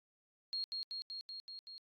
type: tone with echo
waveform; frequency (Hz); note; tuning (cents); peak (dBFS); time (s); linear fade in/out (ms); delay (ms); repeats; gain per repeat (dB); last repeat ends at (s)
sine; 4263; C8; +32; -36; 0.53-0.64; 0; 190; 6; -2; 1.78
effects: AAC 64 kbps